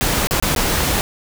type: noise with dropouts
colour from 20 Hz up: pink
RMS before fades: -18 dBFS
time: 0.01-1.01 s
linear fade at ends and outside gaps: 0 ms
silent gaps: 0.271-0.309 / 0.4-0.425 / 0.55-0.562 s
effects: none